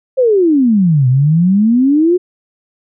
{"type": "exponential two-way sweep", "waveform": "sine", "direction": "down then up", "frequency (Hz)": [540, 123.7, 370.4], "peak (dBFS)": -7, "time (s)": [0.17, 2.18], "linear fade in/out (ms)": 20, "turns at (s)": 1.08, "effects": []}